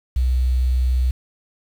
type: tone with quantisation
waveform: sine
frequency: 63.1 Hz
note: B1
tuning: 38 cents sharp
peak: -15 dBFS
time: 0.16-1.11 s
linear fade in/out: 5 ms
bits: 7
effects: none